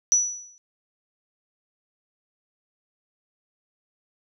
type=tone with exponential decay; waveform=sine; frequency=5910 Hz; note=F#8; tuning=3 cents flat; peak=-13 dBFS; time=0.12-0.58 s; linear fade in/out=0 ms; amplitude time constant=98 ms; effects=none